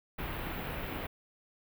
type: band-stop noise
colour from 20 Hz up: pink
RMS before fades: -38 dBFS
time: 0.18-1.07 s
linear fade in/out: 10 ms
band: 3000 to 15000 Hz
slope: 24 dB/octave
effects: none